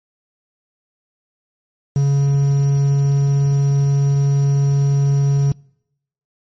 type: tone with quantisation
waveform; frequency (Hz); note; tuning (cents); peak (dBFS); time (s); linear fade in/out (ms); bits
triangle; 140.1; C#3; +19; -10; 1.96-5.52; 2; 6
effects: noise-tail reverb RT60 0.8 s tail -26 dB re dry + MP3 32 kbps